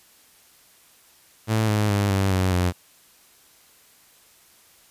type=tone with pitch steps; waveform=sawtooth; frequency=110 / 105.58 / 101.34 / 97.27 / 93.36 / 89.61 Hz; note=A2 / G#2 / G#2 / G2 / F#2 / F2; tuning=0 / +29 / -42 / -13 / +16 / +45 cents; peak=-15 dBFS; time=1.47-2.73 s; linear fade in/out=50 ms; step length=210 ms; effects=white hiss -55 dBFS RMS until 4.9 s + resampled to 32000 Hz